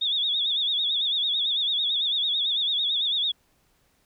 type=tone with vibrato; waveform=sine; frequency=3548 Hz; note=A7; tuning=14 cents sharp; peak=-22 dBFS; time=0.01-3.32 s; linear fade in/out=10 ms; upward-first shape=sine; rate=9 Hz; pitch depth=110 cents each way; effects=pink hiss -66 dBFS RMS until 4.05 s